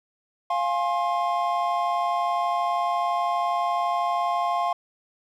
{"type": "chord", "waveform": "triangle", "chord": "F minor", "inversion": "none", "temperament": "equal with one note detuned", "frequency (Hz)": [698.5, 830.6, 1064.2], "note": ["F5", "Ab5", "C6"], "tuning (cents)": [0, 0, 29], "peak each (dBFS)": [-23, -28, -24], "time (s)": [0.5, 4.73], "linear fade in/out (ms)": 5, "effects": []}